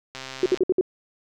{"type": "click train", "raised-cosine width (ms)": 0.2, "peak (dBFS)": -18, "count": 57, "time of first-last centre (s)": [0.15, 0.574], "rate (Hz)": 132}
{"type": "tone bursts", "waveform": "sine", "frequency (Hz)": 370, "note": "F#4", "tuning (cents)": 0, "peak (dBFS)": -15, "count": 5, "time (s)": [0.43, 0.811], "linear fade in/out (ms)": 2, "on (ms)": 29, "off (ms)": 59}
{"effects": []}